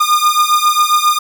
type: beating tone pair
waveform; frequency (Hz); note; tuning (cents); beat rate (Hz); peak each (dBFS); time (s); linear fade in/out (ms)
45% pulse; 1212 / 1219.4; D#6 / D#6; -46 / -35; 7.4; -13; 0-1.19; 10
effects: none